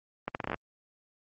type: accelerating click train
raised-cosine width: 0.5 ms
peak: -16 dBFS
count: 9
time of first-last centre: 0.28-0.543 s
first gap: 69 ms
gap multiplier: 0.77
effects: high-pass 80 Hz 12 dB/octave + Opus 24 kbps

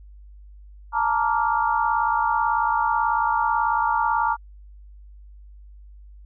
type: chord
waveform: sine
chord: Bb major seventh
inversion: third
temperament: just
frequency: 874.1 / 932.3 / 1165.4 / 1398.5 Hz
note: A5 / Bb5 / D6 / F6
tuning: -12 / 0 / -14 / +2 cents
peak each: -24 / -22 / -26 / -27 dBFS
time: 0.92-4.37 s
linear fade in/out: 50 ms
effects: added 50 Hz sine -42 dBFS peak until 6.25 s

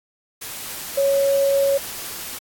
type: tone in noise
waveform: sine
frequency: 554.4 Hz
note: C#5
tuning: in tune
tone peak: -15 dBFS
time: 0.97-1.78 s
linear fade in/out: 10 ms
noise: white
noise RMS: -32 dBFS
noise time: 0.41-2.39 s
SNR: +14 dB
effects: AAC 64 kbps

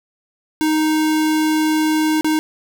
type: tone with dropouts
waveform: square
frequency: 311.1 Hz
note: D#4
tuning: in tune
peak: -15 dBFS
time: 0.61-2.39 s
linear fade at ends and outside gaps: 0 ms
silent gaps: 2.21-2.245 s
effects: none

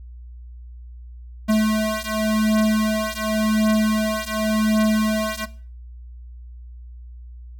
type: beating tone pair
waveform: square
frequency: 215.9 / 216.8 Hz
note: A3 / A3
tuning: -33 / -25 cents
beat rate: 0.9 Hz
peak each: -21 dBFS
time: 1.48-5.46 s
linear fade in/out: 20 ms
effects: noise-tail reverb RT60 0.4 s tail -17 dB re dry + added 60 Hz sine -36 dBFS peak until 7.59 s

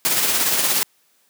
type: noise with tremolo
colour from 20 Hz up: white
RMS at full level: -17 dBFS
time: 0.05-0.83 s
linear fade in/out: 0 ms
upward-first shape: triangle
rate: 17 Hz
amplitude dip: 45%
effects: white hiss -61 dBFS RMS until 1.29 s + high-pass 150 Hz 12 dB/octave

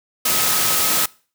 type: tone in noise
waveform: sine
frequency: 1274 Hz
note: D#6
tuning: 41 cents sharp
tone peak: -29 dBFS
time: 0.25-1.06 s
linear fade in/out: 5 ms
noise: white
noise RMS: -18 dBFS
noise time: 0.25-1.06 s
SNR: -14 dB
effects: noise-tail reverb RT60 0.4 s tail -23 dB re dry + high-pass 100 Hz 12 dB/octave

